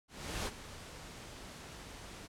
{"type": "noise with ADSR envelope", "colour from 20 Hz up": "pink", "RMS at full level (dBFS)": -36, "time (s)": [0.08, 2.28], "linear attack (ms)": 380, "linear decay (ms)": 45, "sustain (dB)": -13, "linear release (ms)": 27, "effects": ["low-pass 9000 Hz 12 dB/octave"]}